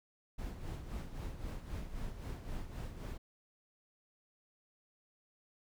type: noise with tremolo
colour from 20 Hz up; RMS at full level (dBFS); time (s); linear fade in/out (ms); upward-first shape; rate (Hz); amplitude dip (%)
brown; -40; 0.38-3.18; 10; sine; 3.8; 60
effects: none